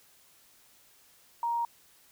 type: tone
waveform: sine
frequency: 938 Hz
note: A#5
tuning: 11 cents sharp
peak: -27 dBFS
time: 1.43-1.65 s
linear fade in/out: 2 ms
effects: white hiss -61 dBFS RMS until 2.11 s